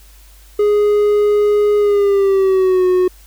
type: tone with pitch glide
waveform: triangle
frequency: 415.3 to 365.7 Hz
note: G#4 to F#4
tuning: 0 to -20 cents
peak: -8 dBFS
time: 0.59-3.08 s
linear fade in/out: 5 ms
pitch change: -220 cents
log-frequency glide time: 1.78-2.86 s
effects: added 50 Hz sine -41 dBFS peak until 3.26 s + white hiss -48 dBFS RMS until 3.26 s

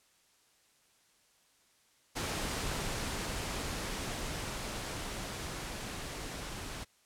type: noise with level ramp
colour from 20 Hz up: pink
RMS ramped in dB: -35 to -42 dBFS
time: 2.15-6.85 s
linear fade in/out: 20 ms
effects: white hiss -68 dBFS RMS until 7.05 s + low-pass 10000 Hz 12 dB/octave

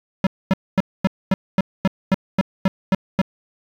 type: tone bursts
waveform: square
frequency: 190.7 Hz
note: G3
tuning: 47 cents flat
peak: -13 dBFS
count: 12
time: 0.24-3.216 s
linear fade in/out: 2 ms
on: 28 ms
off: 240 ms
effects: low-pass 3000 Hz 12 dB/octave + 7-bit

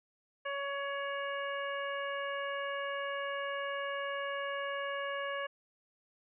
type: harmonic tone with a mistuned harmonic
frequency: 560 Hz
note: C#5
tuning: 18 cents sharp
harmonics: 1 / 2 / 3 / 4 / 5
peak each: -38 / -40 / -40 / -47 / -46 dBFS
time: 0.45-5.47 s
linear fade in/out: 10 ms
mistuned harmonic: 5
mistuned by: +24 cents
effects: none

